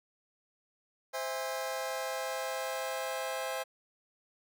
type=chord; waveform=sawtooth; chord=C augmented; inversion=none; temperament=just; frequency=523.3 / 654.1 / 817.6 Hz; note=C5 / E5 / G#5; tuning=0 / -14 / -27 cents; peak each=-33 / -35 / -36 dBFS; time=1.13-3.64 s; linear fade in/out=20 ms; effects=none